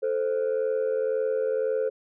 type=tone pair together; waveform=sine; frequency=440 / 521.9 Hz; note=A4 / C5; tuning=0 / -4 cents; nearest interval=minor third; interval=296 cents; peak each=-24 dBFS; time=0.02-1.9 s; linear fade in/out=20 ms; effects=tanh soft clip ceiling -20 dBFS